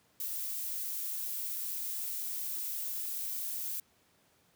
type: noise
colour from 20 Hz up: violet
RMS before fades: -37 dBFS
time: 0.2-3.8 s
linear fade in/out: 2 ms
effects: pink hiss -68 dBFS RMS until 4.55 s + high-pass 100 Hz 12 dB/octave